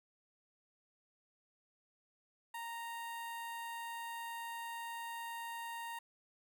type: tone with notch filter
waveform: sawtooth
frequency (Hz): 929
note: A#5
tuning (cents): -6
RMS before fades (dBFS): -44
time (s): 2.54-5.99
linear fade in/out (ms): 5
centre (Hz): 5400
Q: 1.3
effects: none